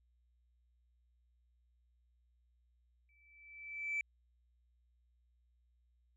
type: tone with exponential growth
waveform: sine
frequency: 2319 Hz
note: D7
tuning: 22 cents flat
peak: -31 dBFS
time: 3.09-4.01 s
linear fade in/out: 1 ms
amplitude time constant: 200 ms
effects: tanh soft clip ceiling -31 dBFS + added 60 Hz sine -70 dBFS peak until 6.16 s